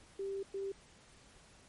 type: tone bursts at uneven times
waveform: sine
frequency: 392 Hz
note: G4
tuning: in tune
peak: -36 dBFS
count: 2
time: 0.19-0.43 / 0.54-0.72 s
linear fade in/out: 5 ms
effects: pink hiss -61 dBFS RMS until 1.68 s + MP3 48 kbps